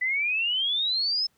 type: exponential sweep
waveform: sine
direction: up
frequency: 1975.5 to 5274 Hz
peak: -23 dBFS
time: 0.01-1.27 s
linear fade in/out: 10 ms
effects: pink hiss -68 dBFS RMS until 1.37 s + high-pass 60 Hz 12 dB/octave